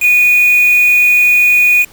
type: tone with quantisation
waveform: sine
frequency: 2463 Hz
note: D#7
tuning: 18 cents flat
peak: -6 dBFS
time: 0-1.86 s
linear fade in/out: 50 ms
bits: 3
effects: pink hiss -42 dBFS RMS until 1.92 s